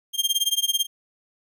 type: tone with tremolo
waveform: sawtooth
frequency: 3200 Hz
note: G7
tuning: 35 cents sharp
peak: -14 dBFS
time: 0.13-0.87 s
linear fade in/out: 50 ms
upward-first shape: sine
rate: 18 Hz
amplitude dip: 95%
effects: none